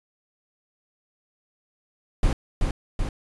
brown noise with echo, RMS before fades -19 dBFS, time 2.23-2.33 s, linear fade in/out 2 ms, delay 380 ms, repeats 2, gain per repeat -3 dB, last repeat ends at 3.09 s, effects resampled to 24000 Hz

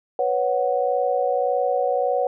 sine chord, B suspended second, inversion none, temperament just, 493.9 / 555.6 / 740.8 Hz, B4 / C#5 / F#5, 0 / +4 / +2 cents, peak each -23 dBFS, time 0.19-2.27 s, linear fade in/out 2 ms, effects none

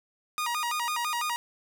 sawtooth tone with vibrato, 1080 Hz, C#6, 45 cents flat, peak -24 dBFS, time 0.38-1.36 s, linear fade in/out 0 ms, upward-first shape square, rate 6 Hz, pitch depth 220 cents each way, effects none

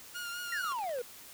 sawtooth tone with vibrato, 1416 Hz, F6, 23 cents sharp, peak -34 dBFS, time 0.14-0.74 s, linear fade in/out 20 ms, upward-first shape triangle, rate 4.7 Hz, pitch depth 38 cents each way
triangle exponential sweep, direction down, 1945 to 462.9 Hz, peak -31 dBFS, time 0.52-1.02 s, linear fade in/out 5 ms
clicks, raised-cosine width 0.3 ms, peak -34 dBFS, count 6, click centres 0.645 / 0.72 / 0.788 / 0.841 / 0.894 / 0.987 s
effects white hiss -51 dBFS RMS until 1.33 s

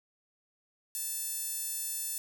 sawtooth tone with high-pass filter, 880 Hz, A5, in tune, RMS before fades -36 dBFS, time 0.95-2.18 s, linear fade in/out 0 ms, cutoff 9000 Hz, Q 1.4, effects none

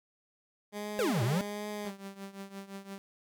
15% pulse tone with vibrato, 205.9 Hz, G#3, 15 cents flat, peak -30 dBFS, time 0.72-1.92 s, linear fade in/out 50 ms, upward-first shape triangle, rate 1.3 Hz, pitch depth 33 cents each way
square exponential two-way sweep, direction down then up, 554.4 to 107.9 to 206.9 Hz, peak -28 dBFS, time 0.99-1.41 s, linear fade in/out 0 ms, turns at 1.23 s
sawtooth tone with tremolo, 196.3 Hz, G3, 3 cents sharp, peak -35 dBFS, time 1.85-2.98 s, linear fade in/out 0 ms, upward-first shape triangle, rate 5.8 Hz, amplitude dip 85%
effects none

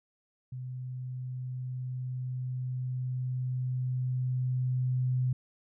sine tone with level ramp, 127.2 Hz, C3, 48 cents flat, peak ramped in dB -36 to -25 dBFS, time 0.52-5.33 s, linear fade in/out 5 ms, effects none

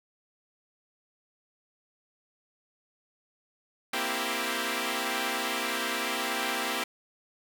5% pulse chord, C dominant seventh, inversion third, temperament equal, 233.1 / 261.6 / 329.6 / 392 Hz, Bb3 / C4 / E4 / G4, 0 / 0 / 0 / 0 cents, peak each -23 dBFS, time 3.93-6.84 s, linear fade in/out 5 ms, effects none

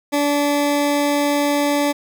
20% pulse tone, 289 Hz, D4, 28 cents flat, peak -11 dBFS, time 0.12-1.93 s, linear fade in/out 20 ms, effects none

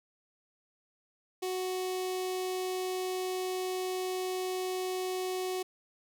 sawtooth tone with notch filter, 370 Hz, F#4, in tune, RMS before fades -34 dBFS, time 1.42-5.63 s, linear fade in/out 10 ms, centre 1500 Hz, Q 1.2, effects none

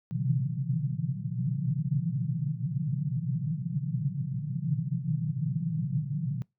pink band-pass noise, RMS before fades -30 dBFS, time 0.11-6.42 s, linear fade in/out 0 ms, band 120 to 180 Hz, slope 96 dB/octave, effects noise-tail reverb RT60 0.2 s tail -24 dB re dry

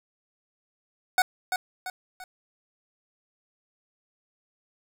25% pulse tone with echo, 740 Hz, F#5, in tune, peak -14 dBFS, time 1.18-1.22 s, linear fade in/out 2 ms, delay 340 ms, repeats 3, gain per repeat -7 dB, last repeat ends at 2.24 s, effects 9-bit

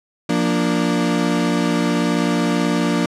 35% pulse chord, Bb major, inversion second, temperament equal, 174.61 / 233.1 / 293.7 Hz, F3 / Bb3 / D4, 0 / 0 / 0 cents, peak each -19 dBFS, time 0.29-3.06 s, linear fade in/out 5 ms, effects low-pass 8000 Hz 12 dB/octave

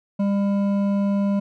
sine tone with hard clipping, 200 Hz, G3, 35 cents sharp, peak -20 dBFS, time 0.19-1.4 s, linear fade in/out 10 ms, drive 9 dB, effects none

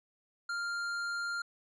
sine tone with hard clipping, 1396.9 Hz, F6, in tune, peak -35 dBFS, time 0.49-1.42 s, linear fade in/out 5 ms, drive 12 dB, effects low-pass 8000 Hz 12 dB/octave

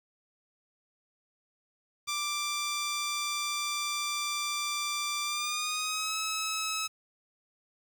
10% pulse tone with pitch glide, 1178 to 1292.1 Hz, D6 to E6, +5 to -35 cents, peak -22 dBFS, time 2.07-6.88 s, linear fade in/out 20 ms, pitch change +160 cents, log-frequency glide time 5.24-6.16 s, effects 9-bit

